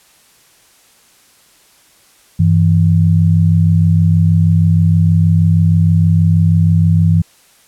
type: tone pair together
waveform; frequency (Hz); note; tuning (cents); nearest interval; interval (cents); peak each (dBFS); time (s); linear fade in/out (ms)
sine; 96.97 / 163.3; G2 / E3; -18 / -16; major sixth; 902; -10; 2.39-7.22; 10
effects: white hiss -49 dBFS RMS until 7.67 s + low-pass 12000 Hz 12 dB/octave